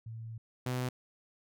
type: tone pair in turn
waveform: sine / sawtooth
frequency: 113 / 126.15 Hz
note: A2 / B2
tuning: +47 / +37 cents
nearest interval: major second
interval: 190 cents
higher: second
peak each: -40 / -28 dBFS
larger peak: second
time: 0.06-0.38 / 0.66-0.89 s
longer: first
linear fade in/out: 5 ms
effects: none